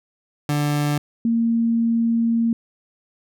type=tone pair in turn; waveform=30% pulse / sine; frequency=146.83 / 230.5 Hz; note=D3 / A#3; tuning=0 / -19 cents; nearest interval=minor sixth; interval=781 cents; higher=second; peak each=-16 dBFS; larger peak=neither; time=0.49-0.98 / 1.25-2.53 s; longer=second; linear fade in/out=2 ms; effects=none